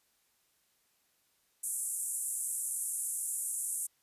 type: band-pass noise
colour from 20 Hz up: white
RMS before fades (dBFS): -36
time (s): 1.63-3.87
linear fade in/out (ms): 10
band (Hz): 7900 to 11000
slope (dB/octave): 48
effects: white hiss -73 dBFS RMS until 4.02 s + resampled to 32000 Hz